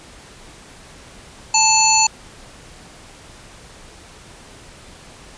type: harmonic tone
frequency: 878 Hz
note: A5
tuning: 4 cents flat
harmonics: 1 / 3 / 5 / 7 / 8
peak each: -16 / -20 / -19 / -22 / -16 dBFS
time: 1.54-2.07 s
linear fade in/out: 5 ms
effects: pink hiss -42 dBFS RMS until 5.37 s + resampled to 22050 Hz